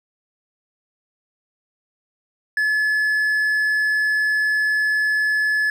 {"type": "tone", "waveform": "triangle", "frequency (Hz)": 1716, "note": "A6", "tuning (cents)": -44, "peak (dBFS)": -15, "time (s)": [2.57, 5.7], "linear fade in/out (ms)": 2, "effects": []}